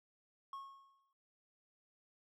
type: tone with exponential decay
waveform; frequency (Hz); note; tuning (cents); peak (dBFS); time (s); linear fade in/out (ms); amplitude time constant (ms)
triangle; 1093; C#6; -25; -40; 0.53-1.13; 2; 130
effects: none